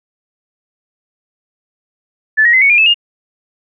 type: tone with pitch steps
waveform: sine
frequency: 1743 / 1889.8 / 2049 / 2222 / 2409 / 2612 / 2832 Hz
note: A6 / A#6 / C7 / C#7 / D7 / E7 / F7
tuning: -17 / +23 / -37 / +4 / +43 / -17 / +23 cents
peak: -6 dBFS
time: 2.37-2.944 s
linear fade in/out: 20 ms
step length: 82 ms
effects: none